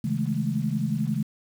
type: tone cluster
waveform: sine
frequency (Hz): 136.4 / 161.2 / 207.6 / 218.8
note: C#3 / E3 / G#3 / A3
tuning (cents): -28 / -38 / 0 / -9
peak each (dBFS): -29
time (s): 0.04-1.23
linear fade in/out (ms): 5
effects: 8-bit